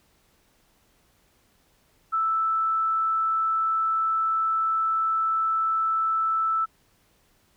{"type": "tone", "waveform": "sine", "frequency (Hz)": 1318.5, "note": "E6", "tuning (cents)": 0, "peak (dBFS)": -21, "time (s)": [2.12, 6.66], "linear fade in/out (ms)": 20, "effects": ["pink hiss -64 dBFS RMS until 7.56 s"]}